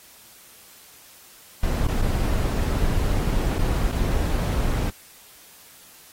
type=noise with dropouts; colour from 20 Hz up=brown; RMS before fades=-22 dBFS; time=1.63-4.9 s; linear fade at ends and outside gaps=5 ms; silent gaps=1.872-1.883 / 2.018-2.022 / 3.585-3.589 / 3.917-3.924 s; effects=white hiss -49 dBFS RMS until 6.12 s + AAC 48 kbps